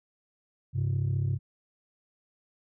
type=tone pair together; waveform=sine; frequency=98.95 / 133.5 Hz; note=G2 / C3; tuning=+17 / +35 cents; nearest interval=perfect fourth; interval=518 cents; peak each=-26 dBFS; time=0.73-1.39 s; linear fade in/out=50 ms; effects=tanh soft clip ceiling -22 dBFS